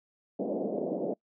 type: band-pass noise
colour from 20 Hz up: white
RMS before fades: -32 dBFS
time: 0.39-1.14 s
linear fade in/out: 10 ms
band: 180 to 630 Hz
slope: 48 dB/octave
effects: noise-tail reverb RT60 0.1 s tail -24 dB re dry